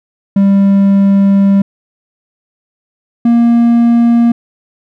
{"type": "tone pair in turn", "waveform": "triangle", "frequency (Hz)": [197.5, 234.9], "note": ["G3", "A#3"], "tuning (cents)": [13, 13], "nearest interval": "minor third", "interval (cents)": 300, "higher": "second", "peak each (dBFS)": -3, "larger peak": "neither", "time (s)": [[0.36, 1.62], [3.25, 4.32]], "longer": "first", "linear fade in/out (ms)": 5, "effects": []}